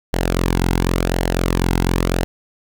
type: tone with flanger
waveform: sawtooth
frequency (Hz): 44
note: F1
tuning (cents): +14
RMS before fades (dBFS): -18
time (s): 0.13-2.24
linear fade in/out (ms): 0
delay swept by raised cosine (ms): 0.81 to 1.71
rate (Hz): 0.92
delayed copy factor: -0.55
effects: none